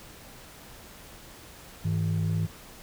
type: tone pair together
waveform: sine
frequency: 101.56 / 160.7 Hz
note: G#2 / E3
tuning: -38 / -44 cents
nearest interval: minor sixth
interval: 794 cents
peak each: -25 dBFS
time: 1.84-2.47 s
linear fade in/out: 20 ms
effects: tanh soft clip ceiling -21 dBFS + pink hiss -48 dBFS RMS until 2.82 s